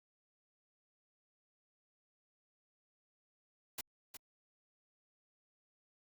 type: noise with echo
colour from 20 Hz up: white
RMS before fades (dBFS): -41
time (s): 3.78-3.81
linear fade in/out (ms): 5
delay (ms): 360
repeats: 1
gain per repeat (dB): -8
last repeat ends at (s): 4.17
effects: Opus 48 kbps